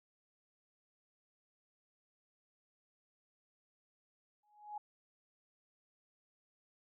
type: tone with exponential growth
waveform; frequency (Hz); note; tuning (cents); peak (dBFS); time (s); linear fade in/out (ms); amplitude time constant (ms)
sine; 837; G#5; +13; -38; 4.43-4.78; 5; 76
effects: none